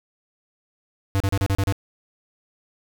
square tone bursts, 98 Hz, G2, in tune, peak -19 dBFS, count 7, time 1.15-1.724 s, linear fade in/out 0 ms, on 52 ms, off 35 ms, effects none

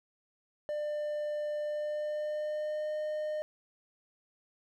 triangle tone with pitch glide, 597 to 610.2 Hz, D5 to D#5, +28 to -34 cents, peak -30 dBFS, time 0.69-3.42 s, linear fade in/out 0 ms, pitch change +38 cents, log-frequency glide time 1.6-2.95 s, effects none

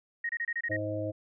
sine tone bursts, 1872 Hz, A#6, 7 cents sharp, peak -29 dBFS, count 7, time 0.24-0.766 s, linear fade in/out 5 ms, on 52 ms, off 27 ms
harmonic tone, 105.1 Hz, G#2, 21 cents sharp, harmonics 1 / 3 / 5 / 6, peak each -36 / -36 / -36 / -36 dBFS, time 0.69-1.12 s, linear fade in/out 20 ms
effects none

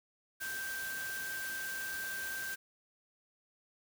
sine tone in noise, 1568 Hz, G6, in tune, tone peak -38 dBFS, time 0.4-2.56 s, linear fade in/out 20 ms, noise white, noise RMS -44 dBFS, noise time 0.4-2.56 s, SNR +3 dB, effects none

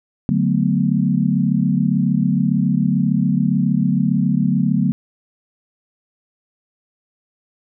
sine chord, B minor seventh, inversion first, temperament equal, 146.83 / 185 / 220 / 246.9 Hz, D3 / F#3 / A3 / B3, 0 / 0 / 0 / 0 cents, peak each -20 / -18 / -20 / -21 dBFS, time 0.29-4.92 s, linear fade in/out 0 ms, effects none

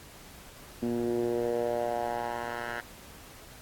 10% pulse tone with band-pass filter sweep, 118.8 Hz, A#2, 33 cents sharp, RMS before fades -31 dBFS, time 0.82-2.81 s, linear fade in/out 10 ms, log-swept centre 260 to 1500 Hz, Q 2.9, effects pink hiss -50 dBFS RMS until 3.61 s + AAC 64 kbps

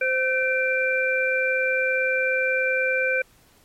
sine tone cluster, 519 / 1533 / 2363 Hz, C5 / G6 / D7, -14 / -39 / +10 cents, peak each -24 dBFS, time 0.01-3.22 s, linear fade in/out 5 ms, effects pink hiss -57 dBFS RMS until 3.64 s + MP3 64 kbps

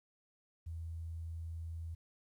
sine tone, 82.41 Hz, E2, in tune, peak -40 dBFS, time 0.66-1.95 s, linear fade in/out 10 ms, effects 12-bit

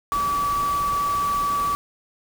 sine tone in noise, 1148 Hz, D6, 40 cents flat, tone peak -20 dBFS, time 0.12-1.75 s, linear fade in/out 0 ms, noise pink, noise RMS -34 dBFS, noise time 0.12-1.75 s, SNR +11 dB, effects none

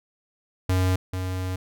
square tone pair in turn, 92.5 / 92.5 Hz, F#2 / F#2, 0 / 0 cents, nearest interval unison, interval 0 cents, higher neither, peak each -20 / -27 dBFS, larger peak first, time 0.69-0.96 / 1.13-1.56 s, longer second, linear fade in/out 5 ms, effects none

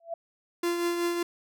sine tone with exponential growth, 670 Hz, E5, 28 cents sharp, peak -27 dBFS, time 0-0.14 s, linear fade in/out 5 ms, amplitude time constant 30 ms
45% pulse tone with tremolo, 345.3 Hz, F4, 20 cents flat, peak -24 dBFS, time 0.63-1.23 s, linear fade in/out 5 ms, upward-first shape triangle, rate 5.3 Hz, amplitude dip 45%
effects none

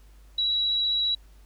sine tone with vibrato, 3898 Hz, B7, 23 cents flat, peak -22 dBFS, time 0.38-1.15 s, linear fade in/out 5 ms, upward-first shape triangle, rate 15 Hz, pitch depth 12 cents each way, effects added 50 Hz sine -49 dBFS peak until 1.45 s + pink hiss -62 dBFS RMS until 1.45 s

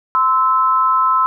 sine tone pair together, 1033.2 / 1310 Hz, C6 / E6, -22 / -11 cents, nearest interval major third, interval 411 cents, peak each -14 dBFS, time 0.15-1.26 s, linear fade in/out 0 ms, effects none

